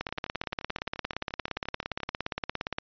two click trains, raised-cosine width 0.3 ms, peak -14 / -24 dBFS, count 49 / 24, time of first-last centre 0.01-2.785 / 0.09-2.09 s, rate 17.3 / 11.5 Hz, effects resampled to 11025 Hz

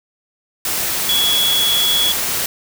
sine tone in noise, 3365 Hz, G#7, 22 cents sharp, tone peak -14 dBFS, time 1.09-2.12 s, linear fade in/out 2 ms, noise white, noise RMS -20 dBFS, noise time 0.65-2.46 s, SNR +3 dB, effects none

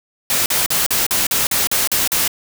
white noise bursts, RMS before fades -17 dBFS, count 10, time 0.3-2.278 s, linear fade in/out 2 ms, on 160 ms, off 42 ms, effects none

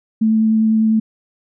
sine tone with vibrato, 220 Hz, A3, in tune, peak -11 dBFS, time 0.21-1 s, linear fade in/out 10 ms, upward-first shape sine, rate 10 Hz, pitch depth 9 cents each way, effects none

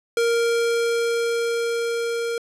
square tone with level ramp, 466.2 Hz, A#4, in tune, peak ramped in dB -18 to -24 dBFS, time 0.17-2.38 s, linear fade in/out 2 ms, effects low-pass 10000 Hz 12 dB/octave

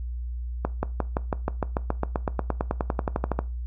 accelerating click train, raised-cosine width 1 ms, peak -10 dBFS, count 24, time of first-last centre 0.65-3.39 s, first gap 180 ms, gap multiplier 0.96, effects noise-tail reverb RT60 0.3 s tail -19 dB re dry + added 60 Hz sine -29 dBFS peak until 3.66 s

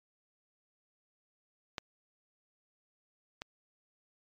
clicks, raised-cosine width 0.2 ms, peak -18 / -22 dBFS, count 2, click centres 1.782 / 3.419 s, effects low-pass 6000 Hz 12 dB/octave + MP3 96 kbps

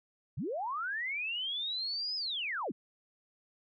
sine linear two-way sweep, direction up then down, 92.5 to 5130 to 134.9 Hz, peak -33 dBFS, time 0.37-2.72 s, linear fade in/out 10 ms, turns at 2.16 s, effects none

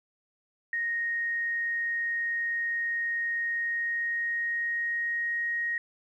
sine tone with pitch glide, 1864.7 to 1877.7 Hz, A#6 to A#6, 0 to +12 cents, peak -27 dBFS, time 0.73-5.78 s, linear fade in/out 2 ms, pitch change +12 cents, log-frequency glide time 3.47-5.53 s, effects 11-bit

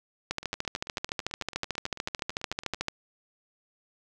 two click trains, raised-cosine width 0.2 ms, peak -12 / -24 dBFS, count 36 / 22, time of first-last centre 0.31-2.884 / 0.43-2.745 s, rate 13.6 / 9.07 Hz, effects none

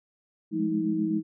sine tone cluster, 173.2 / 206.6 / 214.4 / 318 Hz, F3 / G#3 / A3 / D#4, -14 / -9 / -45 / +38 cents, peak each -33 / -31 / -32 / -26 dBFS, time 0.51-1.23 s, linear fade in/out 50 ms, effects none

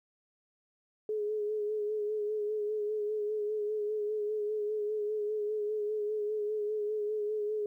sine tone with vibrato, 422.8 Hz, G#4, 31 cents sharp, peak -30 dBFS, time 1.09-7.66 s, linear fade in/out 2 ms, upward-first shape sine, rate 5 Hz, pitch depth 35 cents each way, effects 12-bit

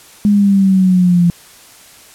sine exponential sweep, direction down, 207.7 to 171.5 Hz, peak -7 dBFS, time 0.25-1.3 s, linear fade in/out 0 ms, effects white hiss -41 dBFS RMS until 2.14 s + low-pass 12000 Hz 12 dB/octave

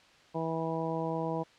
harmonic tone, 162.8 Hz, E3, 21 cents flat, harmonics 1 / 2 / 3 / 4 / 5 / 6, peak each -36 / -37 / -36 / -38 / -40 / -39 dBFS, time 0.34-1.44 s, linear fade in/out 20 ms, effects white hiss -59 dBFS RMS until 1.58 s + low-pass 4000 Hz 12 dB/octave

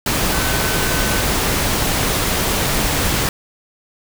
sine tone in noise, 1519 Hz, F#6, 45 cents sharp, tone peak -27 dBFS, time 0.33-1.23 s, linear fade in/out 2 ms, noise pink, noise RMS -18 dBFS, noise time 0.06-3.29 s, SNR -12 dB, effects none

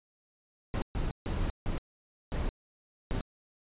brown noise bursts at uneven times, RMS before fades -31 dBFS, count 6, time 0.74-0.82 / 0.95-1.11 / 1.26-1.5 / 1.66-1.78 / 2.32-2.49 / 3.11-3.21 s, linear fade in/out 0 ms, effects resampled to 8000 Hz

